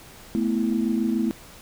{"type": "chord", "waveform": "sine", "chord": "A suspended second", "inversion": "none", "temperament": "equal", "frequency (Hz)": [220, 246.9, 329.6], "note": ["A3", "B3", "E4"], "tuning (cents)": [0, 0, 0], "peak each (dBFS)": [-23, -25, -26], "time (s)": [0.35, 1.31], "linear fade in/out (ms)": 0, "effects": ["tanh soft clip ceiling -11 dBFS", "pink hiss -46 dBFS RMS until 1.61 s"]}